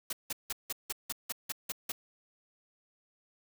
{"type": "noise bursts", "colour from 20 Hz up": "white", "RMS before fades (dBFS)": -35, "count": 10, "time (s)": [0.1, 1.92], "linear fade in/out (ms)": 5, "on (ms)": 29, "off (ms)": 170, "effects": []}